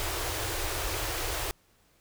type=band-stop noise; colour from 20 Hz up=pink; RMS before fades=-32 dBFS; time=0-1.51 s; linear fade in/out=0 ms; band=120 to 300 Hz; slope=96 dB/octave; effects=pink hiss -65 dBFS RMS until 2 s